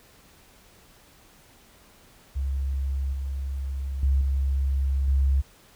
sine tone with level steps, 67.9 Hz, C#2, 35 cents flat, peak -24 / -27 / -18 / -21 / -18 dBFS, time 2.35-5.42 s, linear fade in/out 20 ms, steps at 3.13 / 4.03 / 4.21 / 5.08 s, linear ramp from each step 2 ms, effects pink hiss -55 dBFS RMS until 5.75 s

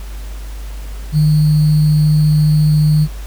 sine tone with sample-and-hold, 152.4 Hz, D#3, 36 cents flat, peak -8 dBFS, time 1.12-3.08 s, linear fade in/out 50 ms, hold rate 4410 Hz, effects added 50 Hz sine -24 dBFS peak until 3.26 s + pink hiss -39 dBFS RMS until 3.26 s

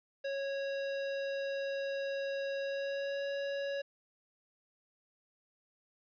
square tone with pitch glide, 551 to 558.4 Hz, C#5 to C#5, -11 to +13 cents, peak -35 dBFS, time 0.24-3.82 s, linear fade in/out 10 ms, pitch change +24 cents, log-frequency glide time 2.61-3.24 s, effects resampled to 11025 Hz + 11-bit

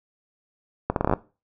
accelerating click train, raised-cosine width 1 ms, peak -7 dBFS, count 9, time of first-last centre 0.9-1.136 s, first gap 62 ms, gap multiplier 0.77, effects noise-tail reverb RT60 0.3 s tail -18 dB re dry

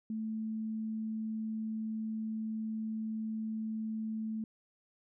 sine tone, 219.6 Hz, A3, 3 cents flat, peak -34 dBFS, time 0.1-4.44 s, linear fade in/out 2 ms, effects none

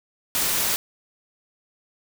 white noise, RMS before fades -23 dBFS, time 0.35-0.76 s, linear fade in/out 0 ms, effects none

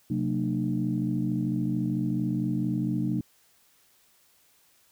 sine tone cluster, 130 / 183.4 / 227.8 / 301.7 Hz, C3 / F#3 / A#3 / D4, -11 / -15 / -40 / +47 cents, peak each -30 dBFS, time 0.1-3.21 s, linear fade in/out 5 ms, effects tanh soft clip ceiling -15 dBFS + white hiss -63 dBFS RMS until 4.91 s

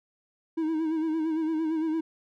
triangle tone with vibrato, 318.4 Hz, D#4, 40 cents sharp, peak -23 dBFS, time 0.57-2.01 s, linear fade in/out 10 ms, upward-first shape sine, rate 8.8 Hz, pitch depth 54 cents each way, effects none

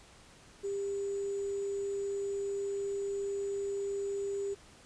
sine tone with sample-and-hold, 398 Hz, G4, 26 cents sharp, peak -32 dBFS, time 0.63-4.55 s, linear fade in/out 20 ms, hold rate 7350 Hz, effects pink hiss -57 dBFS RMS until 4.85 s + resampled to 22050 Hz

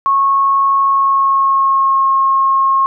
sine tone with pitch glide, 1097 to 1080 Hz, C#6 to C#6, -18 to -45 cents, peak -9 dBFS, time 0.06-2.86 s, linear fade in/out 0 ms, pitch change -27 cents, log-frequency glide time 0.82-2.07 s, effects none

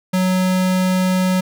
square tone, 185 Hz, F#3, in tune, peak -15 dBFS, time 0.13-1.41 s, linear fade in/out 10 ms, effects none

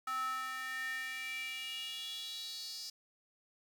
square tone with high-pass filter sweep, 259.7 Hz, C4, 13 cents flat, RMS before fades -41 dBFS, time 0.07-2.9 s, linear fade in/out 5 ms, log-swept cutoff 1200 to 5000 Hz, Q 6.1, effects 10-bit

